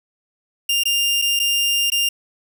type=tone with dropouts; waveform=sawtooth; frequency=2800 Hz; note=F7; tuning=4 cents sharp; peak=-13 dBFS; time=0.69-2.09 s; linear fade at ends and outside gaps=5 ms; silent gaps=0.836-0.854 / 1.217-1.221 / 1.393-1.398 / 1.902-1.919 s; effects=none